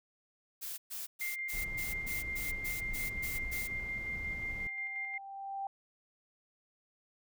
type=noise bursts; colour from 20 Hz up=blue; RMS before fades=-41 dBFS; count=11; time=0.61-3.68 s; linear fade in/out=20 ms; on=170 ms; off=120 ms
type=tone with tremolo; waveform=sine; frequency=2100 Hz; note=C7; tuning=6 cents sharp; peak=-35 dBFS; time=1.21-5.18 s; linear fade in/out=5 ms; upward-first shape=square; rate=5.6 Hz; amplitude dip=30%
type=noise; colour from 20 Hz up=brown; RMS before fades=-44 dBFS; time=1.53-4.67 s; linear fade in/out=0 ms
type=tone with exponential growth; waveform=sine; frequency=786 Hz; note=G5; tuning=4 cents sharp; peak=-34 dBFS; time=4.01-5.67 s; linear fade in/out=2 ms; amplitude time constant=360 ms
effects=none